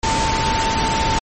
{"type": "tone in noise", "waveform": "sine", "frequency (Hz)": 894, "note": "A5", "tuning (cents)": 27, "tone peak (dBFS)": -19, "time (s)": [0.03, 1.19], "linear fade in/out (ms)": 5, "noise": "pink", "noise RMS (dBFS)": -20, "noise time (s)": [0.03, 1.19], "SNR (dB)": -2, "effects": ["MP3 32 kbps"]}